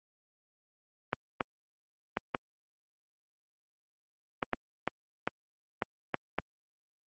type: clicks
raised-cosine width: 0.5 ms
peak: -12 dBFS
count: 11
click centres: 1.131 / 1.408 / 2.171 / 2.348 / 4.428 / 4.533 / 4.876 / 5.275 / 5.822 / 6.143 / 6.386 s
effects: high-pass 150 Hz 12 dB/octave + Opus 24 kbps